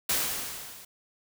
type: noise with level ramp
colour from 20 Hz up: white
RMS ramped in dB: -25 to -48 dBFS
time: 0.09-0.85 s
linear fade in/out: 5 ms
effects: none